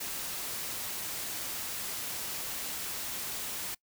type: noise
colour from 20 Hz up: white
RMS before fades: -37 dBFS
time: 0-3.75 s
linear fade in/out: 10 ms
effects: noise-tail reverb RT60 0.1 s tail -23 dB re dry